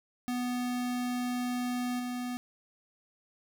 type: tone with level steps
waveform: square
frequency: 246.9 Hz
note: B3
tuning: in tune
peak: -31 / -34 dBFS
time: 0.28-2.37 s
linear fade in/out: 0 ms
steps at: 1.99 s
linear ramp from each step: 10 ms
effects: none